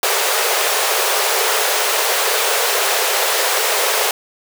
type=high-pass noise; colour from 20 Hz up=pink; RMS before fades=-17 dBFS; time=0.03-4.11 s; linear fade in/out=2 ms; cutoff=390 Hz; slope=96 dB/octave; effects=none

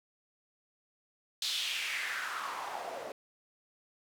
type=noise with band-pass filter sweep; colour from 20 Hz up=white; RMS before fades=-37 dBFS; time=1.42-3.12 s; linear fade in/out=2 ms; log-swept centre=4100 to 510 Hz; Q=3.1; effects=none

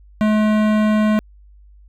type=tone with hard clipping; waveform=sine; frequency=214 Hz; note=A3; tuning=48 cents flat; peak=-15 dBFS; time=0.21-1.19 s; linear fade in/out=0 ms; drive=18 dB; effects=added 50 Hz sine -43 dBFS peak until 1.88 s

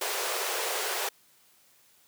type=high-pass noise; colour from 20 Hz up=pink; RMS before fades=-31 dBFS; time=0.01-1.09 s; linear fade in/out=5 ms; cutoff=370 Hz; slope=96 dB/octave; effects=white hiss -62 dBFS RMS until 2.07 s + high-pass 80 Hz 12 dB/octave

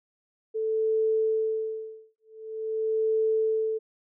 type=tone with tremolo; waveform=sine; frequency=440 Hz; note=A4; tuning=in tune; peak=-21 dBFS; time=0.54-3.79 s; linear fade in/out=20 ms; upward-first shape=sine; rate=0.46 Hz; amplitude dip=100%; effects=none

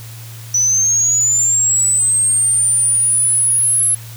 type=linear sweep; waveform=sine; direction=up; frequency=5920 to 11000 Hz; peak=-11 dBFS; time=0.54-3.95 s; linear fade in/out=5 ms; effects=added 114 Hz sine -31 dBFS peak until 4.16 s + white hiss -38 dBFS RMS until 4.16 s

